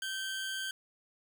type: tone pair together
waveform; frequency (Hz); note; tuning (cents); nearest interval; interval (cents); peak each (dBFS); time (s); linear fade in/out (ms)
25% pulse; 1549 / 3279; G6 / G#7; -21 / -23; octave + minor second; 1298; -32 / -39; 0.02-0.71; 2
effects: none